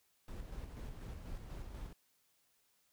brown noise with tremolo, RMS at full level -45 dBFS, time 0.28-1.93 s, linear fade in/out 2 ms, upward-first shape square, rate 4.1 Hz, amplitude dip 35%, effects white hiss -75 dBFS RMS until 2.92 s

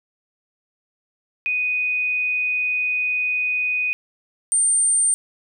sine tone pair in turn, 2489 / 8870 Hz, D#7 / C#9, 0 / 0 cents, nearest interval octave + minor seventh, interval 2200 cents, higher second, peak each -19 / -15 dBFS, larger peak second, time 1.46-3.93 / 4.52-5.14 s, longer first, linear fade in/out 0 ms, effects none

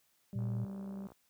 harmonic tone, 196 Hz, G3, in tune, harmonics 1 / 2 / 3, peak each -40 / -55 / -58 dBFS, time 0.33-1.07 s, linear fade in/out 0 ms
sine tone, 116.54 Hz, A#2, in tune, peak -33 dBFS, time 0.35-0.65 s, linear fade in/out 10 ms
click train, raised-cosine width 1 ms, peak -40 dBFS, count 46, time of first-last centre 0.39-1.119 s, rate 61.7 Hz
effects white hiss -73 dBFS RMS until 1.29 s + high-pass 60 Hz 12 dB/octave

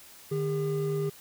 triangle tone pair together, 151 / 403.1 Hz, D3 / G4, +48 / +48 cents, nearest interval octave + perfect fourth, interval 1700 cents, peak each -28 / -27 dBFS, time 0.31-1.1 s, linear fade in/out 10 ms, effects white hiss -51 dBFS RMS until 1.2 s

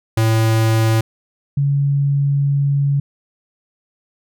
square / sine tone pair in turn, 111.8 / 140.86 Hz, A2 / C#3, +28 / +28 cents, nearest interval major third, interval 400 cents, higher second, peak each -13 dBFS, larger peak neither, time 0.17-1.01 / 1.57-3 s, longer second, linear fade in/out 5 ms, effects none

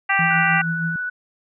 harmonic tone, 392 Hz, G4, in tune, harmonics 2 / 3 / 4 / 5 / 6 / 7, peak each -23 / -25 / -22 / -20 / -27 / -25 dBFS, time 0.09-0.62 s, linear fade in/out 10 ms
sine tone with tremolo, 166 Hz, E3, 12 cents sharp, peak -21 dBFS, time 0.19-0.96 s, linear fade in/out 2 ms, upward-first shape sine, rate 6.4 Hz, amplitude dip 50%
sine tone with vibrato, 1480 Hz, F#6, in tune, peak -23 dBFS, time 0.3-1.1 s, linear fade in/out 10 ms, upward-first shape triangle, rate 13 Hz, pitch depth 11 cents each way
effects none

